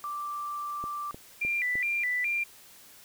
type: tone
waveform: sine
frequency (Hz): 1174.7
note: D6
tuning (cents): 0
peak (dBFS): -32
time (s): 0.04-1.11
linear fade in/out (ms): 0
type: click train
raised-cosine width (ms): 2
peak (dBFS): -28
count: 4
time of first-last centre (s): 0.84-1.755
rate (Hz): 3.28
type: tone with vibrato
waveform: sine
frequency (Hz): 2174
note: C#7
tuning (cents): -34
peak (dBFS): -26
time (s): 1.41-2.44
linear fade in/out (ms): 10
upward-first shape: square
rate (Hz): 2.4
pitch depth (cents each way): 160
effects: white hiss -53 dBFS RMS until 3.04 s